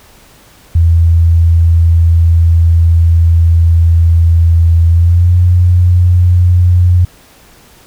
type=tone with pitch glide; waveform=sine; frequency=83.4 to 88.87 Hz; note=E2 to F2; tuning=+21 to +31 cents; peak=-4 dBFS; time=0.75-7.05 s; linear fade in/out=5 ms; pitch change=+110 cents; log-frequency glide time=4.87-5.37 s; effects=pink hiss -42 dBFS RMS until 7.86 s